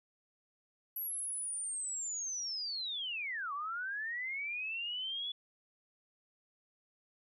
sine linear two-way sweep, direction down then up, 11770 to 1108 to 3438 Hz, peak -36 dBFS, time 0.96-5.32 s, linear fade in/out 5 ms, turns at 3.53 s, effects none

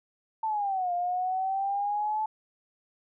sine exponential two-way sweep, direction down then up, 895 to 700 to 872 Hz, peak -26 dBFS, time 0.43-2.26 s, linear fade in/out 5 ms, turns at 0.93 s, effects none

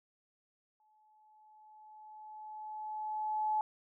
sine tone with exponential growth, 858 Hz, A5, 44 cents flat, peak -28 dBFS, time 0.8-3.61 s, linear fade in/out 1 ms, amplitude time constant 610 ms, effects none

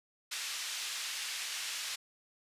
pink band-pass noise, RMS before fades -39 dBFS, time 0.31-1.96 s, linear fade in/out 10 ms, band 2400 to 7800 Hz, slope 12 dB/octave, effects resampled to 32000 Hz

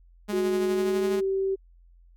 sawtooth tone with tremolo, 207.7 Hz, G#3, in tune, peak -24 dBFS, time 0.28-1.21 s, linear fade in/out 20 ms, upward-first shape sine, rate 12 Hz, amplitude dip 35%
sine tone with pitch glide, 370 to 386.2 Hz, F#4 to G4, 0 to -26 cents, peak -23 dBFS, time 0.32-1.56 s, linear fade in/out 20 ms, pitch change +74 cents, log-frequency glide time 0.66-1.18 s
effects added 43 Hz sine -52 dBFS peak until 2.16 s

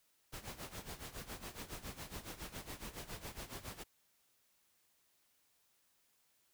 pink noise with tremolo, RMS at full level -45 dBFS, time 0.32-3.84 s, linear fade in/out 20 ms, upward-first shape sine, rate 7.2 Hz, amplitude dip 80%, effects white hiss -75 dBFS RMS until 6.53 s

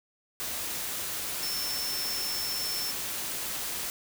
sine tone in noise, 5350 Hz, E8, 25 cents sharp, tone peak -32 dBFS, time 1.43-2.91 s, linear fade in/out 0 ms, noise white, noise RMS -34 dBFS, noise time 0.4-3.9 s, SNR -1 dB, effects none

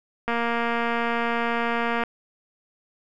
click train, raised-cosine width 0.5 ms, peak -11 dBFS, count 412, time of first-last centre 0.28-2.036 s, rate 234 Hz, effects none

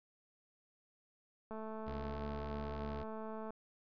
click train, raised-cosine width 1 ms, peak -33 dBFS, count 438, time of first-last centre 1.51-3.505 s, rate 219 Hz
sawtooth tone with pitch glide, 69.7 to 71.87 Hz, C#2 to D2, +10 to -37 cents, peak -39 dBFS, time 1.86-3.04 s, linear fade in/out 20 ms, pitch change +53 cents, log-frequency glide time 2.02-2.21 s
effects resampled to 11025 Hz

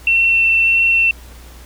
sine tone with vibrato, 2700 Hz, E7, 41 cents sharp, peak -10 dBFS, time 0.07-1.11 s, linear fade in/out 2 ms, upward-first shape sine, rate 1.6 Hz, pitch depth 8 cents each way, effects added 60 Hz sine -36 dBFS peak until 1.65 s + pink hiss -43 dBFS RMS until 1.65 s

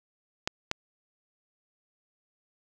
clicks, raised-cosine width 0.2 ms, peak -10 dBFS, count 2, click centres 0.475 / 0.714 s, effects none

